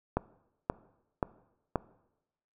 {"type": "click train", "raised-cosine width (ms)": 1, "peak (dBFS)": -13, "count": 4, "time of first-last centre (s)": [0.17, 1.757], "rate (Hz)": 1.89, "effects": ["noise-tail reverb RT60 0.9 s tail -20 dB re dry"]}